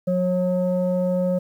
sine tone pair together, 181.54 / 544 Hz, F#3 / C#5, -33 / -33 cents, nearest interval octave + perfect fifth, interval 1900 cents, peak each -20 dBFS, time 0.07-1.39 s, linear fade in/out 10 ms, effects tanh soft clip ceiling -14 dBFS + 9-bit

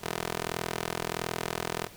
15% pulse tone with high-pass filter, 41.48 Hz, E1, 12 cents sharp, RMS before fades -34 dBFS, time 0.01-1.89 s, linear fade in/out 50 ms, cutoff 320 Hz, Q 0.56, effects pink hiss -50 dBFS RMS until 1.96 s

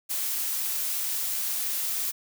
blue noise, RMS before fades -29 dBFS, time 0.09-2.12 s, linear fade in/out 20 ms, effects none

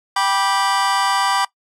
sawtooth chord, G major, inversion none, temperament just, 784 / 980 / 1176 Hz, G5 / B5 / D6, 0 / -14 / +2 cents, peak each -16 dBFS, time 0.16-1.45 s, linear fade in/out 5 ms, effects noise-tail reverb RT60 0.1 s tail -20 dB re dry + low-pass 8000 Hz 12 dB/octave

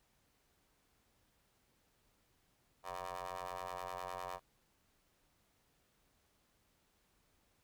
15% pulse ring-modulated tone, 90.3 Hz, F#2, 42 cents flat, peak -33 dBFS, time 2.83-4.4 s, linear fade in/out 50 ms, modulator 853 Hz, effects pink hiss -75 dBFS RMS until 7.63 s

